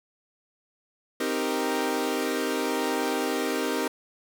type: chord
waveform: sawtooth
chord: C minor seventh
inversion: none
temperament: equal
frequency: 261.6 / 311.1 / 392 / 466.2 Hz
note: C4 / Eb4 / G4 / Bb4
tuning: 0 / 0 / 0 / 0 cents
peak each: -27 dBFS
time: 1.2-3.88 s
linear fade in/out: 5 ms
effects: none